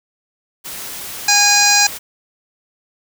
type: noise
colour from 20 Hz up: white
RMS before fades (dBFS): -29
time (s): 0.64-1.99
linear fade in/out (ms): 20
type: harmonic tone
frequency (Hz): 820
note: G#5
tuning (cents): -22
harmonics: 1 / 2 / 3 / 5 / 6 / 7 / 8 / 9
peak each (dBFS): -18 / -18 / -18 / -18 / -18 / -18 / -18 / -18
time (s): 1.28-1.87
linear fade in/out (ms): 5
effects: none